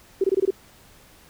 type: tone bursts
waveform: sine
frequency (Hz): 385.3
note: G4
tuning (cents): -30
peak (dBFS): -16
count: 6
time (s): 0.21-0.506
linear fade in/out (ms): 5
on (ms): 31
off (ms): 22
effects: pink hiss -52 dBFS RMS until 1.29 s